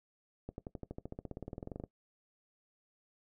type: accelerating click train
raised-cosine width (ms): 2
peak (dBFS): -28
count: 23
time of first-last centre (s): 0.49-1.838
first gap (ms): 91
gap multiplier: 0.96
effects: noise-tail reverb RT60 0.1 s tail -18 dB re dry

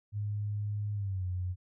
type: tone with pitch glide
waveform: sine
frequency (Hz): 103.83 to 90.91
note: G#2 to F#2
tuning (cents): 0 to -30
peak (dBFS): -31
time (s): 0.12-1.56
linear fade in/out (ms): 50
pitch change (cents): -230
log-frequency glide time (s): 0.94-1.26
effects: none

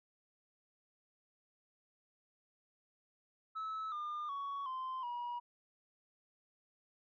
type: tone with pitch steps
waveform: sine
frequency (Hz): 1300 / 1206 / 1118.7 / 1037.8 / 962.7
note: E6 / D6 / C#6 / C6 / B5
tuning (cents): -24 / +46 / +15 / -14 / -45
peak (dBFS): -36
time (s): 3.55-5.4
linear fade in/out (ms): 20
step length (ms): 370
effects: tanh soft clip ceiling -37 dBFS

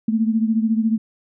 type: beating tone pair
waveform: sine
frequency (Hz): 220 / 234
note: A3 / A#3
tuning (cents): 0 / +7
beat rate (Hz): 14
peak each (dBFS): -17 / -22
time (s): 0.08-0.98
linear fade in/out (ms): 5
effects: none

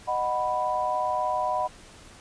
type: chord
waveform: sine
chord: B major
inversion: first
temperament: just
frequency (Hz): 617.4 / 740.8 / 987.8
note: D#5 / F#5 / B5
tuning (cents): -14 / +2 / 0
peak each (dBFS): -30 / -28 / -27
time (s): 0.07-1.68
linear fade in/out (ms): 20
effects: pink hiss -49 dBFS RMS until 2.2 s + resampled to 22050 Hz

